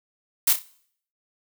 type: noise with echo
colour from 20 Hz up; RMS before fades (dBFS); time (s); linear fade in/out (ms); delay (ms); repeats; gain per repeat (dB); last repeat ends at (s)
blue; -18; 0.47-0.53; 5; 31; 3; -9; 0.623
effects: noise-tail reverb RT60 0.6 s tail -20 dB re dry